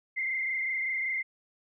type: tone with frequency modulation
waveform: sine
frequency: 2093 Hz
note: C7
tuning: in tune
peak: -28 dBFS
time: 0.16-1.23 s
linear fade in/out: 20 ms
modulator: 25.3 Hz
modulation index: 2.3
effects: none